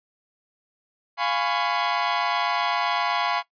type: chord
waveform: sawtooth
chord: C# dominant seventh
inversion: first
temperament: equal with one note detuned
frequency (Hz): 698.5 / 830.6 / 1001 / 1108.7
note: E#5 / G#5 / B5 / C#6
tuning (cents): 0 / 0 / +23 / 0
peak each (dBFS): -24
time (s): 1.17-3.43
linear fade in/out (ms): 50
effects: noise-tail reverb RT60 0.1 s tail -18 dB re dry + resampled to 11025 Hz